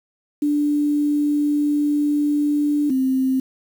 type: tone pair in turn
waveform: sine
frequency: 293.7 / 262.5 Hz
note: D4 / C4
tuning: 0 / +6 cents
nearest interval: major second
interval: 194 cents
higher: first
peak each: -16 / -16 dBFS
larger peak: neither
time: 0.42-2.9 / 2.9-3.4 s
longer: first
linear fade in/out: 5 ms
effects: 7-bit